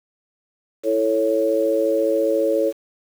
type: chord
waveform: sine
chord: A major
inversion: second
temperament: equal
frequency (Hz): 329.6 / 440 / 554.4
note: E4 / A4 / C#5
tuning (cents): 0 / 0 / 0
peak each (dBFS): -23 / -21 / -19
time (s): 0.83-2.73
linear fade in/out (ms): 50
effects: 7-bit